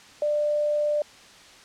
sine tone, 594 Hz, D5, 20 cents sharp, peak -21 dBFS, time 0.22-1.02 s, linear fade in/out 2 ms, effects white hiss -49 dBFS RMS until 1.64 s + low-pass 6000 Hz 12 dB/octave

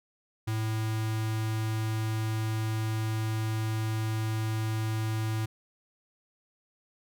square tone with notch filter, 110 Hz, A2, in tune, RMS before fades -30 dBFS, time 0.47-5.46 s, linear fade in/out 10 ms, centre 510 Hz, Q 1.9, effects none

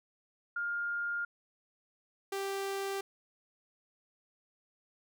sine / sawtooth tone pair in turn, 1410 / 392.4 Hz, F6 / G4, +16 / +2 cents, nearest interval octave + minor seventh, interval 2214 cents, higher first, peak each -32 / -30 dBFS, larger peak second, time 0.56-1.25 / 2.32-3.01 s, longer neither, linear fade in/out 5 ms, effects none

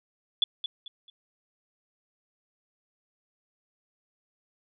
sine tone with echo, 3439 Hz, A7, 40 cents flat, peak -19 dBFS, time 0.42-0.44 s, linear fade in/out 2 ms, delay 220 ms, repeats 3, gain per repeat -10 dB, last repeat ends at 1.1 s, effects none

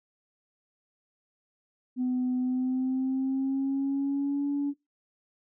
sine tone with pitch glide, 252.1 to 284.6 Hz, B3 to C#4, +36 to +46 cents, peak -24 dBFS, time 1.96-4.74 s, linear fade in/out 50 ms, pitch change +210 cents, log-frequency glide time 2.37-4.48 s, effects noise-tail reverb RT60 0.2 s tail -19 dB re dry + tanh soft clip ceiling -22 dBFS

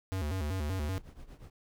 square tone with vibrato, 83.9 Hz, E2, 31 cents sharp, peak -32 dBFS, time 0.12-0.98 s, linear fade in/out 0 ms, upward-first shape square, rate 5.2 Hz, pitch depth 210 cents each way
brown noise with tremolo, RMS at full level -45 dBFS, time 0.7-1.5 s, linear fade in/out 2 ms, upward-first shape triangle, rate 8.4 Hz, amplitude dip 85%
effects none

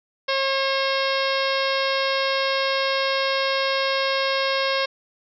harmonic tone, 540 Hz, C#5, 45 cents flat, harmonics 1 / 2 / 3 / 4 / 5 / 6 / 7 / 8 / 9 / 10, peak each -24 / -27 / -29 / -30 / -31 / -32 / -32 / -33 / -34 / -34 dBFS, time 0.28-4.86 s, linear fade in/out 10 ms, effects none

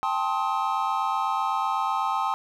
triangle chord, A half-diminished seventh, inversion third, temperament just, 792 / 880 / 1056 / 1267.2 Hz, G5 / A5 / C6 / Eb6, +18 / 0 / +16 / +31 cents, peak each -27 dBFS, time 0.03-2.34 s, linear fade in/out 0 ms, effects none

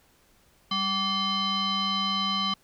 sine tone with frequency modulation, 2122 Hz, C7, 24 cents sharp, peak -24 dBFS, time 0.71-2.54 s, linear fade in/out 5 ms, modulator 963 Hz, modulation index 2.1, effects pink hiss -62 dBFS RMS until 2.63 s

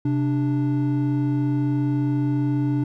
triangle tone pair together, 130.81 / 293.7 Hz, C3 / D4, 0 / 0 cents, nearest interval octave + major second, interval 1400 cents, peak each -20 dBFS, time 0.05-2.84 s, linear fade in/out 5 ms, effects none

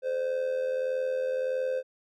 triangle tone with amplitude modulation, 517 Hz, C5, 21 cents flat, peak -22 dBFS, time 0.02-1.83 s, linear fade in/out 50 ms, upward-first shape sine, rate 81.6 Hz, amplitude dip 60%, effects none

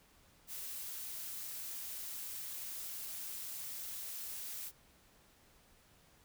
blue noise, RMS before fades -44 dBFS, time 0.47-4.72 s, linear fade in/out 50 ms, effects pink hiss -66 dBFS RMS until 6.24 s

